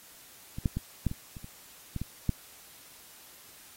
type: clicks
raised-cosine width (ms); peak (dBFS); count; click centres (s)
5; -24 / -13 / -18 / -14 / -23 / -30 / -30 / -21 / -21 / -13; 10; 0.585 / 0.658 / 0.77 / 1.067 / 1.114 / 1.368 / 1.444 / 1.963 / 2.016 / 2.293
effects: white hiss -53 dBFS RMS until 3.76 s + AAC 48 kbps